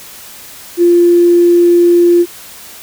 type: tone with tanh clipping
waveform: triangle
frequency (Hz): 347.1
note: F4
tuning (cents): -11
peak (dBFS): -4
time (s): 0.77-2.26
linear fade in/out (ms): 50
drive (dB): 3
effects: white hiss -33 dBFS RMS until 2.82 s